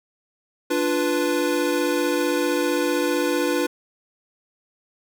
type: chord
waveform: square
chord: B diminished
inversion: first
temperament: equal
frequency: 293.7 / 349.2 / 493.9 Hz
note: D4 / F4 / B4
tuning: 0 / 0 / 0 cents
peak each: -25 dBFS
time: 0.7-3.67 s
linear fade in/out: 10 ms
effects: none